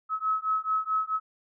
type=beating tone pair; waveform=sine; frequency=1285 / 1289.6 Hz; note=E6 / E6; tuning=-45 / -38 cents; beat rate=4.6 Hz; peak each=-28 dBFS; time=0.09-1.2 s; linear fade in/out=50 ms; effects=none